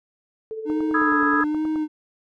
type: tone with tremolo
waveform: sine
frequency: 439.9 Hz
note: A4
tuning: in tune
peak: -26 dBFS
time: 0.51-1.41 s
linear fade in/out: 0 ms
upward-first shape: triangle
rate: 16 Hz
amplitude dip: 60%
type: tone with vibrato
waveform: triangle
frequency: 302 Hz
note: D4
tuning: 48 cents sharp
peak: -19 dBFS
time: 0.65-1.88 s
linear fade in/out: 50 ms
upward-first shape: sine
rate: 1.2 Hz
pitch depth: 59 cents each way
type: click train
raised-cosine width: 1 ms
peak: -23 dBFS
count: 11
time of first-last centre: 0.7-1.758 s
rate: 9.45 Hz
type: chord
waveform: sine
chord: E major seventh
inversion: second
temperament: equal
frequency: 987.8 / 1244.5 / 1318.5 / 1661.2 Hz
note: B5 / D#6 / E6 / G#6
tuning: 0 / 0 / 0 / 0 cents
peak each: -27 / -23 / -26 / -22 dBFS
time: 0.94-1.44 s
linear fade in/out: 5 ms
effects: none